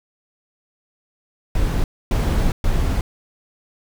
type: noise bursts at uneven times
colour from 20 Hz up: brown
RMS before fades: -18 dBFS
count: 3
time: 1.55-1.84 / 2.11-2.52 / 2.64-3.01 s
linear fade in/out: 2 ms
effects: none